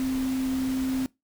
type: tone in noise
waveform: sine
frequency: 261.6 Hz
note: C4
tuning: in tune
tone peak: -24 dBFS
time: 0-1.06 s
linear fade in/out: 0 ms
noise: pink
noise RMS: -39 dBFS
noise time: 0-1.06 s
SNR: +12 dB
effects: noise-tail reverb RT60 0.2 s tail -22 dB re dry